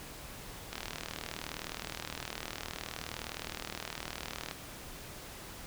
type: click train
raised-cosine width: 0.2 ms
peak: -20 dBFS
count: 150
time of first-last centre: 0.73-4.512 s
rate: 39.4 Hz
effects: pink hiss -47 dBFS RMS until 5.66 s